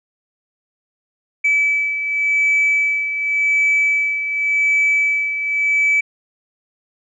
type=beating tone pair; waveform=sine; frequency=2300 / 2300.89 Hz; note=D7 / D7; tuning=-37 / -36 cents; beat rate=0.89 Hz; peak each=-21 / -14 dBFS; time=1.44-6.01 s; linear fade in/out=10 ms; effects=tanh soft clip ceiling -9 dBFS